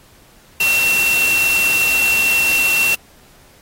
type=tone in noise; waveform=sine; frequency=2716 Hz; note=F7; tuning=49 cents flat; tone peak=-13 dBFS; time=0.6-2.95 s; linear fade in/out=5 ms; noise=white; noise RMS=-22 dBFS; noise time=0.6-2.95 s; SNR=+6 dB; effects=pink hiss -49 dBFS RMS until 3.61 s + AAC 48 kbps